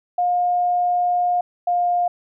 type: tone pair in turn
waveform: sine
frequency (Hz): 712 / 706.7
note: F5 / F5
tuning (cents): +33 / +20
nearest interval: unison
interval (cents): 13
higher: first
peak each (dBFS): -16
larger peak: neither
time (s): 0.18-1.41 / 1.67-2.08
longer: first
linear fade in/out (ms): 5
effects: none